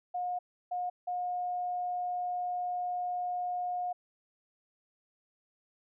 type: tone bursts at uneven times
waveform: sine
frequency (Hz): 718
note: F5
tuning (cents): +48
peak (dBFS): -31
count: 3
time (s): 0.14-0.39 / 0.71-0.9 / 1.07-3.93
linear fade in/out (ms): 10
effects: none